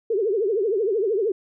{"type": "tone with vibrato", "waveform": "sine", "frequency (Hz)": 418, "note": "G#4", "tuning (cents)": 11, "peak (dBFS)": -19, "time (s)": [0.1, 1.32], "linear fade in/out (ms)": 5, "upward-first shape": "triangle", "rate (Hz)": 13, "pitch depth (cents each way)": 240, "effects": []}